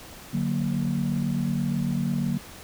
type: chord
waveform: sine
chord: D augmented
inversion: none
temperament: equal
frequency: 146.83 / 185 / 233.1 Hz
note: D3 / F#3 / A#3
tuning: 0 / 0 / 0 cents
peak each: -27 dBFS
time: 0.33-2.38 s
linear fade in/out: 10 ms
effects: tanh soft clip ceiling -15 dBFS + pink hiss -44 dBFS RMS until 2.63 s